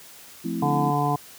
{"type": "chord", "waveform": "sine", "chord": "F major seventh", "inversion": "none", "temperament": "equal", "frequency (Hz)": [174.61, 220, 261.6, 329.6], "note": ["F3", "A3", "C4", "E4"], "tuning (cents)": [0, 0, 0, 0], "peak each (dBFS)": -31, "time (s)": [0.44, 0.91], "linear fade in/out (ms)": 10}
{"type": "harmonic tone", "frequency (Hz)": 145, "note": "D3", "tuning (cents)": -22, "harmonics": [1, 2, 3, 5, 6, 7], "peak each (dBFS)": [-25, -29, -31, -25, -31, -27], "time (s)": [0.62, 1.16], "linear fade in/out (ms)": 5}
{"effects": ["white hiss -46 dBFS RMS until 1.38 s", "high-pass 60 Hz 12 dB/octave"]}